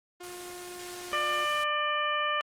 sawtooth tone, 356.4 Hz, F4, 35 cents sharp, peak -37 dBFS, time 0.2-1.45 s, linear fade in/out 10 ms
white noise, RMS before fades -42 dBFS, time 0.23-1.64 s, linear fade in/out 5 ms
harmonic tone, 596 Hz, D5, 25 cents sharp, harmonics 1 / 2 / 3 / 4 / 5, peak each -35 / -29 / -33 / -36 / -35 dBFS, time 1.13-2.41 s, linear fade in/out 0 ms
effects low-pass 10000 Hz 12 dB/octave + Opus 24 kbps

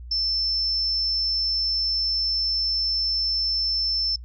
sine tone, 5310 Hz, E8, 12 cents sharp, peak -21 dBFS, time 0.11-4.16 s, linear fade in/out 5 ms, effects noise-tail reverb RT60 0.1 s tail -26 dB re dry + added 60 Hz sine -36 dBFS peak until 4.24 s

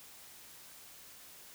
silence, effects white hiss -54 dBFS RMS until 1.54 s

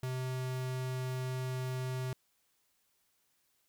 square tone, 128.7 Hz, C3, 28 cents flat, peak -35 dBFS, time 0.03-2.13 s, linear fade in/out 2 ms, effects white hiss -75 dBFS RMS until 3.68 s

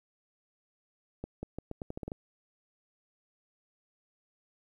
accelerating click train, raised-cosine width 2 ms, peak -24 dBFS, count 10, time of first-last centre 1.24-2.119 s, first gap 190 ms, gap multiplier 0.82, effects 11-bit

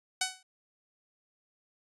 5% pulse tone with exponential decay, 749 Hz, F#5, 21 cents sharp, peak -13 dBFS, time 0.21-0.43 s, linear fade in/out 5 ms, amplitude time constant 46 ms, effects resampled to 24000 Hz

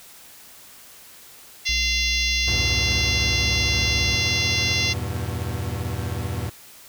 harmonic tone, 689 Hz, F5, 24 cents flat, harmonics 3 / 4 / 5 / 6 / 7 / 8 / 9, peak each -26 / -27 / -28 / -29 / -29 / -30 / -31 dBFS, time 1.65-4.94 s, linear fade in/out 20 ms
triangle tone with pitch glide, 61.7 to 66.51 Hz, B1 to C2, -1 to +29 cents, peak -24 dBFS, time 1.69-4.15 s, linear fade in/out 0 ms, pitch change +130 cents, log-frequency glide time 2.14-2.89 s
40% pulse chord, E minor, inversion none, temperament equal with one note detuned, 82.41 / 98 / 120.72 Hz, E2 / G2 / B2, 0 / 0 / -39 cents, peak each -29 dBFS, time 2.47-6.5 s, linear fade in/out 10 ms
effects white hiss -46 dBFS RMS until 6.88 s

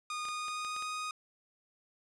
sawtooth tone with pitch glide, 1227 to 1244.1 Hz, D#6 to D#6, -25 to -1 cents, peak -32 dBFS, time 0.1-1.11 s, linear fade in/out 2 ms, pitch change +24 cents, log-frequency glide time 0.28-0.85 s
clicks, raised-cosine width 0.2 ms, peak -30 dBFS, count 6, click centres 0.253 / 0.286 / 0.483 / 0.648 / 0.764 / 0.824 s
effects resampled to 22050 Hz

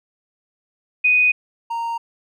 sine / triangle tone pair in turn, 2489 / 927 Hz, D#7 / A#5, 0 / -10 cents, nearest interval octave + perfect fourth, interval 1710 cents, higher first, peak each -12 / -20 dBFS, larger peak first, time 1.04-1.32 / 1.7-1.98 s, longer neither, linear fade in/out 10 ms, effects none

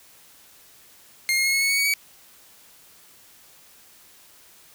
sawtooth tone with pitch steps, 2126 / 2146 / 2166 / 2186 / 2206 / 2227 / 2247 / 2268 Hz, C7 / C7 / C#7 / C#7 / C#7 / C#7 / C#7 / C#7, +27 / +43 / -41 / -25 / -9 / +7 / +23 / +39 cents, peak -16 dBFS, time 1.29-1.938 s, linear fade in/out 0 ms, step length 81 ms, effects white hiss -52 dBFS RMS until 4.74 s

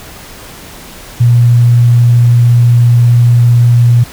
sine tone, 119.8 Hz, A#2, 48 cents sharp, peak -3 dBFS, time 1.2-4.04 s, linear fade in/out 10 ms, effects pink hiss -31 dBFS RMS until 4.12 s

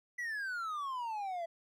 triangle exponential sweep, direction down, 1989 to 658 Hz, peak -34 dBFS, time 0.18-1.46 s, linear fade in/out 10 ms, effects none

